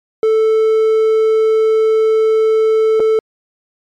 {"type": "tone with dropouts", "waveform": "triangle", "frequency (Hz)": 440, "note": "A4", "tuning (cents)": 0, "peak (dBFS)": -7, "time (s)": [0.23, 3.19], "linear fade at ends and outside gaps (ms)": 1, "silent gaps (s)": [2.997, 3.002], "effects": ["MP3 96 kbps"]}